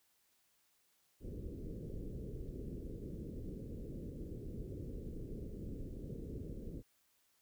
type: low-pass noise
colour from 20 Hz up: pink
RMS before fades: -45 dBFS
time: 1.2-6.83 s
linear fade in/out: 50 ms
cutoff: 480 Hz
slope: 48 dB/octave
effects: white hiss -75 dBFS RMS until 7.41 s